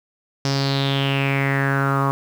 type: tone with low-pass filter sweep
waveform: sawtooth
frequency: 137.7 Hz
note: C#3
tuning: 11 cents flat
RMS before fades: -20 dBFS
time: 0.45-2.11 s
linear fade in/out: 0 ms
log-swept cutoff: 5400 to 1100 Hz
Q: 5.9
effects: 7-bit